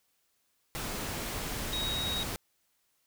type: tone in noise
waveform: sine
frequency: 3790 Hz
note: A#7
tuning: 28 cents sharp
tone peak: -32 dBFS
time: 1.73-2.23 s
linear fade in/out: 0 ms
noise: pink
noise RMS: -36 dBFS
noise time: 0.75-2.36 s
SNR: +1 dB
effects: white hiss -74 dBFS RMS until 3.06 s